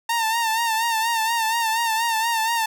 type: tone with vibrato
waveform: sawtooth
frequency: 908 Hz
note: A#5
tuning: 46 cents flat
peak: -16 dBFS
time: 0.09-2.66 s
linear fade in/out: 5 ms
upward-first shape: sine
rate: 4.2 Hz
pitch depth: 58 cents each way
effects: none